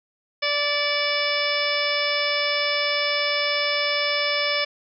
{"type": "harmonic tone with a mistuned harmonic", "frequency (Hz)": 583, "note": "D5", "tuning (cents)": -13, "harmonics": [1, 2, 3, 4, 5, 6, 7, 8, 9], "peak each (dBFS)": [-27, -31, -30, -26, -31, -30, -38, -34, -28], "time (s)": [0.42, 4.65], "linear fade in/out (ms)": 10, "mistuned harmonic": 4, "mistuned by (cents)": -20, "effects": []}